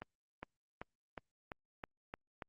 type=accelerating click train; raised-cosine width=0.5 ms; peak=-28 dBFS; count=8; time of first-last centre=0.02-2.422 s; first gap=410 ms; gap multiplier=0.94; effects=Opus 32 kbps